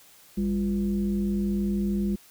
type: tone with frequency modulation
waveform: sine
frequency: 200 Hz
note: G3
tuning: 35 cents sharp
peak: -23 dBFS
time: 0.37-2.16 s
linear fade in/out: 10 ms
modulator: 147 Hz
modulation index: 0.64
effects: white hiss -54 dBFS RMS until 2.3 s